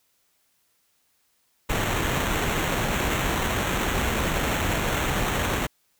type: noise with sample-and-hold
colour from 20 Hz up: pink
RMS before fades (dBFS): -25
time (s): 1.69-5.67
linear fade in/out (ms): 10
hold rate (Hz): 4900
effects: white hiss -68 dBFS RMS until 5.99 s